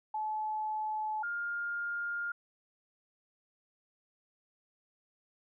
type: tone pair in turn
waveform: sine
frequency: 861 / 1409.6 Hz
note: A5 / F6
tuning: -38 / +16 cents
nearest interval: major sixth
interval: 854 cents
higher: second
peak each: -32 / -33 dBFS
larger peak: first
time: 0.14-1.23 / 1.23-2.32 s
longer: neither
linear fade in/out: 5 ms
effects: none